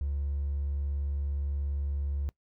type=tone with hard clipping; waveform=triangle; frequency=70.7 Hz; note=C#2; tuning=35 cents sharp; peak=-29 dBFS; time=0.01-2.29 s; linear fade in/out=0 ms; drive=3 dB; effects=noise-tail reverb RT60 0.1 s tail -22 dB re dry